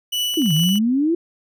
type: tone with tremolo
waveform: 40% pulse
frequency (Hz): 2960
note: F#7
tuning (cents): 0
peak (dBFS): -18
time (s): 0.12-0.79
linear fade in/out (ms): 10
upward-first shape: triangle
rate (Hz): 2.5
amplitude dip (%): 50
type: clicks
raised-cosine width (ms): 0.3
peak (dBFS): -25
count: 9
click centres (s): 0.341 / 0.419 / 0.46 / 0.506 / 0.565 / 0.595 / 0.635 / 0.691 / 0.757
type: exponential two-way sweep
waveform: sine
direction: down then up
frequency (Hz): 349.2 to 148.9 to 349.2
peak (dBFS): -15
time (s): 0.37-1.15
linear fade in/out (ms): 5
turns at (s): 0.53
effects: none